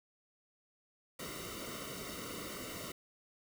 pink noise with comb filter, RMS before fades -44 dBFS, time 1.19-2.92 s, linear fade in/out 5 ms, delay 1.2 ms, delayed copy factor -0.9, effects none

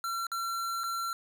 square tone with dropouts, 1360 Hz, F6, 46 cents flat, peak -32 dBFS, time 0.04-1.13 s, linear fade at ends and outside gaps 1 ms, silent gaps 0.268-0.317 / 0.835-0.839 s, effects none

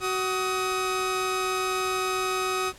sawtooth tone pair together, 374.4 / 1259.3 Hz, F#4 / D#6, +20 / +20 cents, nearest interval octave + major sixth, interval 2100 cents, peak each -24 dBFS, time 0-2.73 s, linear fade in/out 50 ms, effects pink hiss -49 dBFS RMS until 2.78 s + low-pass 11000 Hz 12 dB/octave

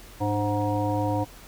harmonic tone with a mistuned harmonic, 104.7 Hz, G#2, 15 cents sharp, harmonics 1 / 3 / 5 / 7 / 9, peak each -27 / -28 / -30 / -31 / -31 dBFS, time 0.2-1.25 s, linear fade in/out 20 ms, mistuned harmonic 3, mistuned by -78 cents, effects added 42 Hz sine -48 dBFS peak until 1.47 s + pink hiss -48 dBFS RMS until 1.47 s

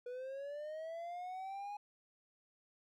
triangle linear sweep, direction up, 485.5 to 830.6 Hz, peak -40 dBFS, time 0.06-1.77 s, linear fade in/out 5 ms, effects none

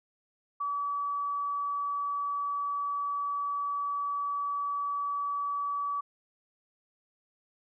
sine tone, 1145 Hz, D6, 44 cents flat, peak -29 dBFS, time 0.6-6.01 s, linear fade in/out 10 ms, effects none

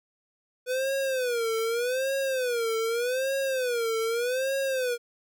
square tone with vibrato, 493.9 Hz, B4, in tune, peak -26 dBFS, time 0.66-4.98 s, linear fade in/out 50 ms, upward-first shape sine, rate 0.83 Hz, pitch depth 170 cents each way, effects none

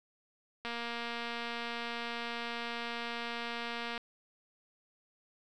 click train, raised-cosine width 0.3 ms, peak -23 dBFS, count 783, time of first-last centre 0.65-3.978 s, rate 235 Hz, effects none

